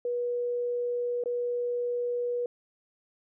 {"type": "tone with dropouts", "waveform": "sine", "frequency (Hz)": 484.7, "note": "B4", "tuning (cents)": -32, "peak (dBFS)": -27, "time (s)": [0.05, 2.46], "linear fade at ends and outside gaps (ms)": 2, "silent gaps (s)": [1.238, 1.258], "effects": []}